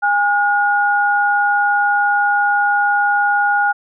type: tone pair together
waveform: sine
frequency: 817.5 / 1437 Hz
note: G#5 / F6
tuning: -28 / +49 cents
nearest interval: minor seventh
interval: 977 cents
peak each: -15 dBFS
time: 0.02-3.73 s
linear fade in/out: 20 ms
effects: none